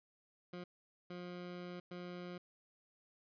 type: tone bursts at uneven times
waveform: 20% pulse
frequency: 177.7 Hz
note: F3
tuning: 30 cents sharp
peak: -40 dBFS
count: 3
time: 0.53-0.64 / 1.1-1.8 / 1.91-2.38 s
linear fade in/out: 5 ms
effects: resampled to 11025 Hz